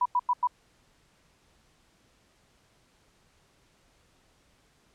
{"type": "tone bursts", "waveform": "sine", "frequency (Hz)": 985, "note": "B5", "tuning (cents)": -5, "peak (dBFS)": -21, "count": 4, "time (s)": [0.01, 0.473], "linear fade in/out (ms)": 5, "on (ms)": 46, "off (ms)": 93, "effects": ["pink hiss -65 dBFS RMS until 4.94 s", "low-pass 9000 Hz 12 dB/octave"]}